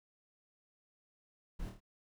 brown noise with echo, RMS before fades -41 dBFS, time 1.59-1.7 s, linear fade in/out 10 ms, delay 26 ms, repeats 4, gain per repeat -4 dB, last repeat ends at 1.804 s, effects none

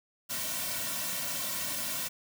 white noise with comb filter, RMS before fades -34 dBFS, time 0.29-2.09 s, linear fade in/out 20 ms, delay 2.4 ms, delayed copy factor -0.95, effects none

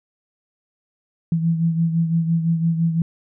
sine beating tone pair, 164.81 / 170.71 Hz, E3 / F3, 0 / -39 cents, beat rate 5.9 Hz, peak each -17 / -25 dBFS, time 1.32-3.02 s, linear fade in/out 2 ms, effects none

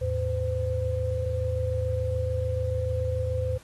sine tone cluster, 80.1 / 107 / 512 Hz, E2 / A2 / C5, -49 / -48 / -38 cents, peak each -29 dBFS, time 0.01-3.58 s, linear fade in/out 10 ms, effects pink hiss -54 dBFS RMS until 3.63 s + AAC 32 kbps

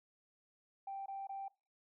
sine tone bursts, 784 Hz, G5, in tune, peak -40 dBFS, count 3, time 0.87-1.482 s, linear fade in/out 5 ms, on 190 ms, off 21 ms, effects noise-tail reverb RT60 0.3 s tail -22 dB re dry + tanh soft clip ceiling -36 dBFS

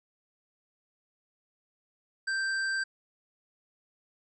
sine tone with tanh clipping, 1568 Hz, G6, in tune, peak -30 dBFS, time 2.27-2.84 s, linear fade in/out 10 ms, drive 15 dB, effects resampled to 22050 Hz

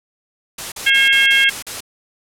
white noise bursts, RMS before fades -27 dBFS, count 7, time 0.58-1.806 s, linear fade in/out 5 ms, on 140 ms, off 41 ms
harmonic tone, 540 Hz, C#5, 45 cents flat, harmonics 3 / 4 / 5 / 6, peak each -15 / -15 / -18 / -16 dBFS, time 0.86-1.5 s, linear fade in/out 10 ms
effects low-pass 11000 Hz 12 dB/octave

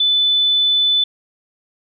sine tone, 3500 Hz, A7, 10 cents flat, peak -12 dBFS, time 0-1.04 s, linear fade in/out 5 ms, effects none

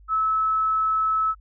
sine tone, 1300 Hz, E6, 24 cents flat, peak -19 dBFS, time 0.08-1.35 s, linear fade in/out 50 ms, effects added 50 Hz sine -47 dBFS peak until 1.4 s

